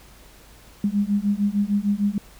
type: beating tone pair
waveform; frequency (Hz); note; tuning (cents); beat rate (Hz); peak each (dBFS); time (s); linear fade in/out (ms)
sine; 200.4 / 207; G3 / G#3; +38 / -5; 6.6; -22 / -22; 0.84-2.18; 2
effects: added 50 Hz sine -51 dBFS peak until 2.39 s + pink hiss -50 dBFS RMS until 2.39 s